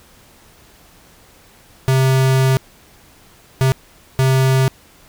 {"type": "tone bursts at uneven times", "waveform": "square", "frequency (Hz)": 132.1, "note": "C3", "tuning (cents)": 17, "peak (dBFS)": -12, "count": 3, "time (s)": [[1.88, 2.57], [3.61, 3.72], [4.19, 4.68]], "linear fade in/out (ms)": 0, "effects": ["pink hiss -48 dBFS RMS until 5.08 s"]}